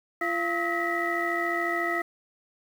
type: tone cluster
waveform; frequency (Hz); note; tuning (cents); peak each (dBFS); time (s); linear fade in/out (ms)
sine; 343.3 / 687 / 1285 / 1910 / 1984; F4 / F5 / E6 / A#6 / B6; -30 / -29 / -45 / +42 / +7; -31; 0.21-2.02; 5
effects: tanh soft clip ceiling -15 dBFS + 8-bit